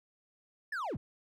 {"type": "linear sweep", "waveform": "triangle", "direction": "down", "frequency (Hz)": [1809, 61], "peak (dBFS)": -32, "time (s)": [0.72, 0.97], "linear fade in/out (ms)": 5, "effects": []}